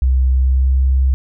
sine tone with pitch glide, 64.6 to 65.84 Hz, C2 to C2, -21 to +11 cents, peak -10 dBFS, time 0.02-1.14 s, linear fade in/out 0 ms, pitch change +32 cents, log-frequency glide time 0.3-0.78 s, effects none

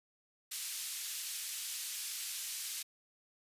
white band-pass noise, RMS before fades -41 dBFS, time 0.51-2.83 s, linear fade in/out 10 ms, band 2700 to 12000 Hz, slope 12 dB/octave, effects resampled to 32000 Hz

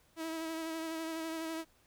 sawtooth tone with vibrato, 323.6 Hz, E4, 32 cents flat, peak -33 dBFS, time 0.16-1.65 s, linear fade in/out 50 ms, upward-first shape sine, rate 12 Hz, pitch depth 26 cents each way, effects pink hiss -68 dBFS RMS until 1.86 s

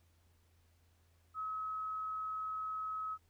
sine tone, 1281 Hz, E6, 50 cents flat, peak -37 dBFS, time 1.34-3.18 s, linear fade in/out 50 ms, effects added 84 Hz sine -68 dBFS peak until 3.29 s + pink hiss -75 dBFS RMS until 3.29 s

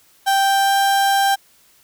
35% pulse tone with pitch glide, 784 to 789.5 Hz, G5 to G5, 0 to +12 cents, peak -12 dBFS, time 0.26-1.36 s, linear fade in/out 20 ms, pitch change +12 cents, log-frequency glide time 0.39-0.75 s, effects white hiss -54 dBFS RMS until 1.83 s

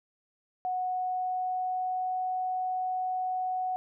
sine tone with pitch glide, 736 to 740.7 Hz, F#5 to F#5, -9 to +2 cents, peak -28 dBFS, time 0.65-3.76 s, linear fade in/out 0 ms, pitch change +11 cents, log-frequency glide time 0.87-2.19 s, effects none

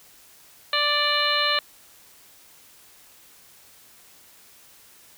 harmonic tone with a mistuned harmonic, 587.3 Hz, D5, in tune, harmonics 1 / 2 / 3 / 4 / 5 / 6 / 7, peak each -30 / -26 / -27 / -29 / -27 / -29 / -26 dBFS, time 0.73-1.59 s, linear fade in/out 2 ms, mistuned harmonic 6, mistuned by +39 cents, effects white hiss -52 dBFS RMS until 5.17 s

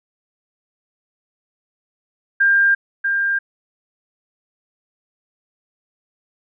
sine tone with echo, 1598 Hz, G6, 33 cents sharp, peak -11 dBFS, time 2.4-2.75 s, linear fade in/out 10 ms, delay 640 ms, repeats 1, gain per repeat -5 dB, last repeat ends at 3.39 s, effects none

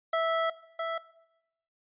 25% pulse tone pair in turn, 656 / 659.2 Hz, E5 / E5, -9 / 0 cents, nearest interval unison, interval 9 cents, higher second, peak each -21 / -26 dBFS, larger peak first, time 0.13-0.5 / 0.79-0.98 s, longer first, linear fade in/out 5 ms, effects noise-tail reverb RT60 0.9 s tail -19 dB re dry + resampled to 8000 Hz

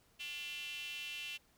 square tone with high-pass filter, 159.1 Hz, D#3, 39 cents sharp, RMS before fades -44 dBFS, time 0.19-1.38 s, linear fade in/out 20 ms, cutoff 2800 Hz, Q 9, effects pink hiss -70 dBFS RMS until 1.57 s

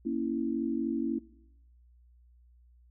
sine chord, A# diminished, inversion none, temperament equal, 233.1 / 277.2 / 329.6 Hz, A#3 / C#4 / E4, 0 / 0 / 0 cents, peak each -33 dBFS, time 0.05-1.19 s, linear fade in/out 10 ms, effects noise-tail reverb RT60 0.8 s tail -20 dB re dry + added 60 Hz sine -57 dBFS peak until 2.9 s

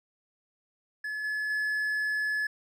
triangle tone with level steps, 1712 Hz, A6, 48 cents flat, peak -30 / -27 / -25 dBFS, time 1.04-2.47 s, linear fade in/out 5 ms, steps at 1.24 / 1.5 s, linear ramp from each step 2 ms, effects none

